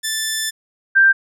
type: tone pair in turn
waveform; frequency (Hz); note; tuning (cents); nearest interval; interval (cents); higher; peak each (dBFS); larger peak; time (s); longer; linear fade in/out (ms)
10% pulse / sine; 1760 / 1577.1; A6 / G6; 0 / +10; major second; 190; first; -11 / -8; second; 0.03-0.51 / 0.95-1.13; first; 20
effects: none